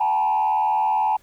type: tone with frequency modulation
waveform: sine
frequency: 860 Hz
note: A5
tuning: 40 cents flat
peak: -16 dBFS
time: 0-1.17 s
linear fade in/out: 10 ms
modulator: 78.6 Hz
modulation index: 1
effects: tanh soft clip ceiling -14 dBFS + pink hiss -57 dBFS RMS until 1.22 s